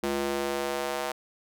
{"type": "tone with high-pass filter sweep", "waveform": "square", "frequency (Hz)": 70, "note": "C#2", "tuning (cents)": 18, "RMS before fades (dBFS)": -30, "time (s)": [0.03, 1.12], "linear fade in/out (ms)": 5, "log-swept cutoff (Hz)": [300, 640], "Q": 1.5, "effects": []}